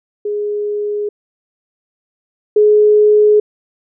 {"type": "tone pair in turn", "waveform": "sine", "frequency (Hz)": [415.3, 421.3], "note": ["G#4", "G#4"], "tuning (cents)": [0, 25], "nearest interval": "unison", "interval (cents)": 25, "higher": "second", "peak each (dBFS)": [-16, -6], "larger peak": "second", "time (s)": [[0.25, 1.09], [2.56, 3.4]], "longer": "neither", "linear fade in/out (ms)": 5, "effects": []}